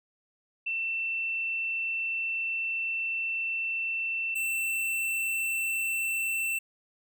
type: tone pair in turn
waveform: sine / square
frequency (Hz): 2683 / 2683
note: E7 / E7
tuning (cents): +30 / +30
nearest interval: unison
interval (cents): 0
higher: neither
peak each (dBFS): -28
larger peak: neither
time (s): 0.66-4.35 / 4.35-6.59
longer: first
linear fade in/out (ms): 10
effects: none